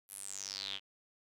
square tone with band-pass filter sweep, 49 Hz, G1, in tune, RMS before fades -43 dBFS, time 0.08-0.8 s, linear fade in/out 50 ms, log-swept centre 12000 to 3000 Hz, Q 7.2, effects none

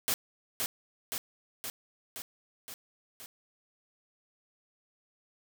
white noise with echo, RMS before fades -29 dBFS, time 0.08-0.14 s, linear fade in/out 0 ms, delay 520 ms, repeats 6, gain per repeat -3 dB, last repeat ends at 3.26 s, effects none

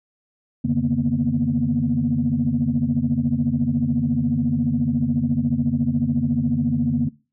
sine tone cluster, 90 / 142.4 / 156.1 / 231.8 / 245.9 Hz, F#2 / C#3 / D#3 / A#3 / B3, -47 / +47 / +6 / -10 / -7 cents, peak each -30 / -23 / -29 / -21 / -22 dBFS, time 0.64-7.09 s, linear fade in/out 10 ms, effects noise-tail reverb RT60 0.3 s tail -20 dB re dry + tanh soft clip ceiling -9 dBFS

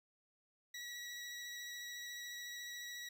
20% pulse tone with vibrato, 1931 Hz, B6, 39 cents flat, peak -40 dBFS, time 0.74-3.09 s, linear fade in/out 5 ms, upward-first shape sine, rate 14 Hz, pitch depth 16 cents each way, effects none

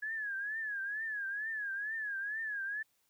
sine tone with vibrato, 1682 Hz, G#6, 22 cents sharp, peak -35 dBFS, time 0.02-2.83 s, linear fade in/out 10 ms, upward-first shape triangle, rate 2.2 Hz, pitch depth 140 cents each way, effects white hiss -75 dBFS RMS until 3.09 s

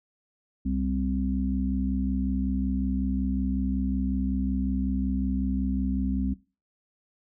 harmonic tone, 65.41 Hz, C2, in tune, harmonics 1 / 3 / 4, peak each -29 / -29 / -29 dBFS, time 0.65-6.34 s, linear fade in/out 10 ms, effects noise-tail reverb RT60 0.3 s tail -18 dB re dry

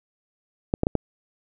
clicks, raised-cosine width 2 ms, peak -7 dBFS, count 4, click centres 0.739 / 0.834 / 0.869 / 0.953 s, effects none

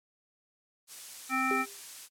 blue noise, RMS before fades -41 dBFS, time 0.87-2.09 s, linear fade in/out 50 ms
harmonic tone, 261.6 Hz, C4, in tune, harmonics 1 / 3 / 5 / 7 / 9, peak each -33 / -35 / -30 / -36 / -32 dBFS, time 1.29-1.66 s, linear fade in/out 50 ms
sine tone with exponential decay, 400.1 Hz, G4, 35 cents sharp, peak -28 dBFS, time 1.51-1.81 s, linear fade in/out 1 ms, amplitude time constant 64 ms
effects low-pass 10000 Hz 12 dB/octave + MP3 96 kbps

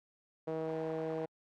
sawtooth tone with band-pass filter, 159.8 Hz, D#3, 47 cents sharp, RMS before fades -37 dBFS, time 0.47-1.26 s, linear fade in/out 10 ms, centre 520 Hz, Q 2.6, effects AAC 32 kbps

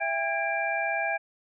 sine tone cluster, 665 / 801 / 1638 / 2359 Hz, E5 / G5 / G#6 / D7, +15 / +37 / -24 / +7 cents, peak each -31 dBFS, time 0-1.18 s, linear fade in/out 20 ms, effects none

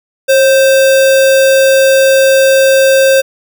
sine tone with sample-and-hold, 538 Hz, C5, 48 cents sharp, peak -4 dBFS, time 0.28-3.22 s, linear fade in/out 20 ms, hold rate 2100 Hz, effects none

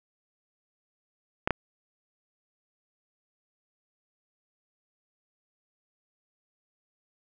clicks, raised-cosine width 0.5 ms, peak -9 dBFS, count 2, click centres 1.475 / 1.507 s, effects none

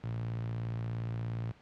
sawtooth tone with high-pass filter, 57.1 Hz, A#1, 35 cents flat, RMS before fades -36 dBFS, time 0.03-1.52 s, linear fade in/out 10 ms, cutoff 120 Hz, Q 5.7, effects pink hiss -60 dBFS RMS until 1.61 s + low-pass 3000 Hz 12 dB/octave

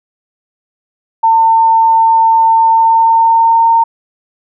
sine tone with pitch glide, 902 to 915.6 Hz, A5 to A#5, +43 to -31 cents, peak -5 dBFS, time 1.23-3.84 s, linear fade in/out 10 ms, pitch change +26 cents, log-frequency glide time 2.66-3.72 s, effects none

